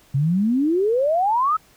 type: exponential sweep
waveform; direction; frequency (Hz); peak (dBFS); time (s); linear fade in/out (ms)
sine; up; 130.81 to 1318.5; -16; 0.14-1.57; 10
effects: pink hiss -54 dBFS RMS until 1.76 s